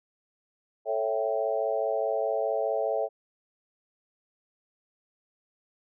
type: chord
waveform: sine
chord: A dominant seventh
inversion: none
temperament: equal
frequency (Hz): 440 / 554.4 / 659.3 / 784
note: A4 / C#5 / E5 / G5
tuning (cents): 0 / 0 / 0 / 0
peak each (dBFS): -31 / -30 / -29 / -34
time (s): 0.85-3.09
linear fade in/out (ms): 50
effects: none